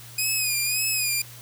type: tone with vibrato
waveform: 10% pulse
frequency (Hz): 2489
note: D#7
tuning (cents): 0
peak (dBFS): -14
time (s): 0.18-1.22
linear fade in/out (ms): 5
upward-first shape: sine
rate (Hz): 1.8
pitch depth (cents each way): 69
effects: added 119 Hz sine -45 dBFS peak until 1.41 s + white hiss -45 dBFS RMS until 1.41 s